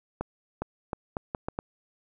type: accelerating click train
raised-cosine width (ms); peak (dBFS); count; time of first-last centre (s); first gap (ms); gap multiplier
1; -16; 7; 0.21-1.589; 410; 0.76
effects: none